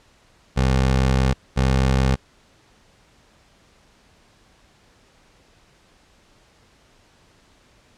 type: tone pair in turn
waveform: 20% pulse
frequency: 65.41 / 65.69 Hz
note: C2 / C2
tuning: 0 / +7 cents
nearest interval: unison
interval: 7 cents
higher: second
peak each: -11 dBFS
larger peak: neither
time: 0.56-1.34 / 1.56-2.16 s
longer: first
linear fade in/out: 20 ms
effects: pink hiss -56 dBFS RMS until 7.97 s + low-pass 7000 Hz 12 dB/octave